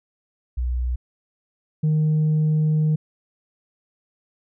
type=tone pair in turn; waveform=sine; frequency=61.74 / 154.46 Hz; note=B1 / D#3; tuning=0 / -12 cents; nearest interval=octave + major third; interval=1588 cents; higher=second; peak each=-20 / -14 dBFS; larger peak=second; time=0.57-0.96 / 1.83-2.96 s; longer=second; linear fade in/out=10 ms; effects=tanh soft clip ceiling -15 dBFS